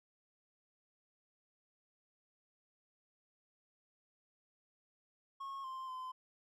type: tone with pitch steps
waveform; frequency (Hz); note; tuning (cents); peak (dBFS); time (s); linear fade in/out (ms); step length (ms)
triangle; 1091 / 1048 / 1028; C#6 / C6 / C6; -28 / +2 / -31; -40; 5.4-6.12; 10; 240
effects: none